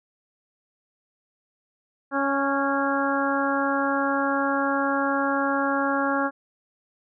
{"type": "harmonic tone with a mistuned harmonic", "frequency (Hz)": 277.2, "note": "C#4", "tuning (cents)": 0, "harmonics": [1, 2, 3, 4, 5, 6], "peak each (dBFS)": [-26, -28, -29, -29, -28, -31], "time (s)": [2.11, 6.31], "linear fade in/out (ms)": 50, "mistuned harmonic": 6, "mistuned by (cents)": -18, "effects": []}